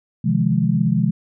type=chord; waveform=sine; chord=F minor seventh; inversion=second; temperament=just; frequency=130.96 / 157.15 / 174.61 / 209.5 Hz; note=C3 / Eb3 / F3 / Ab3; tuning=+2 / +18 / 0 / +15 cents; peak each=-21 / -21 / -20 / -20 dBFS; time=0.24-1.11 s; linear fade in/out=10 ms; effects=none